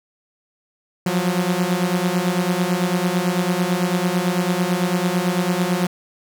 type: beating tone pair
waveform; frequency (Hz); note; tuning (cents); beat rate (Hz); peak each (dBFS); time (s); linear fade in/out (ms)
sawtooth; 174.61 / 183.61; F3 / F#3; 0 / -13; 9; -17; 1.06-5.87; 5
effects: none